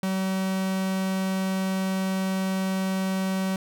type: tone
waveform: 45% pulse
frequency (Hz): 190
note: F#3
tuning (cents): +46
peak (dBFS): -24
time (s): 0.03-3.56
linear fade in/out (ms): 2
effects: none